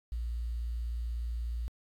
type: tone with quantisation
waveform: sine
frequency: 58.27 Hz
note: A#1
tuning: in tune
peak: -32 dBFS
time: 0.12-1.68 s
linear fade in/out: 0 ms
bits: 10
effects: AAC 64 kbps